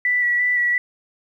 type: tone with vibrato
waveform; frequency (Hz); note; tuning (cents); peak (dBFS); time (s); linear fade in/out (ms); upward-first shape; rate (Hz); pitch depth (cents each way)
sine; 1959; B6; -15; -16; 0.05-0.78; 2; square; 2.9; 16
effects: 9-bit